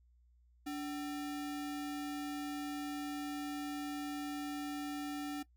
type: tone with sample-and-hold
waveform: sine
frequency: 290 Hz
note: D4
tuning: 22 cents flat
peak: -37 dBFS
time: 0.66-5.43 s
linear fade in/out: 10 ms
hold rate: 1050 Hz
effects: noise-tail reverb RT60 0.1 s tail -19 dB re dry + added 60 Hz sine -64 dBFS peak until 5.56 s